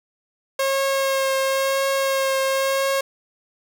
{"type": "tone with vibrato", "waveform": "sawtooth", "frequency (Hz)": 540, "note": "C#5", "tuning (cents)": -45, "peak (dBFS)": -15, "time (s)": [0.59, 3.01], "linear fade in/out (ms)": 5, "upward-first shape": "triangle", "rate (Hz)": 0.97, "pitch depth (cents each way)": 17, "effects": []}